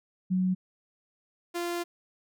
sine / sawtooth tone pair in turn, 185 / 346.3 Hz, F#3 / F4, 0 / -15 cents, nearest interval major seventh, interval 1085 cents, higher second, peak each -23 / -26 dBFS, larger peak first, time 0.3-0.55 / 1.54-1.84 s, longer second, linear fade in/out 20 ms, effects none

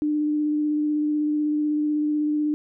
sine tone with vibrato, 300 Hz, D4, 37 cents sharp, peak -20 dBFS, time 0.02-2.54 s, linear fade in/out 0 ms, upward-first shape square, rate 16 Hz, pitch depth 10 cents each way, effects none

